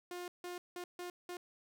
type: tone bursts at uneven times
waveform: sawtooth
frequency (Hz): 355.2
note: F4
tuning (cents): +29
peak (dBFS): -38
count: 5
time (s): 0.11-0.28 / 0.44-0.58 / 0.76-0.84 / 0.99-1.1 / 1.29-1.37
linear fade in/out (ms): 2
effects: none